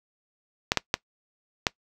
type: clicks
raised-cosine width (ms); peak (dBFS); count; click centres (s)
0.2; -3; 4; 0.719 / 0.773 / 0.941 / 1.668
effects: noise-tail reverb RT60 0.1 s tail -22 dB re dry